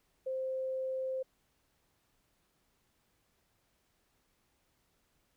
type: tone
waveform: sine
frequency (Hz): 523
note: C5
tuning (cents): -1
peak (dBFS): -33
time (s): 0.26-1.23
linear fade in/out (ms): 10
effects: pink hiss -75 dBFS RMS until 5.36 s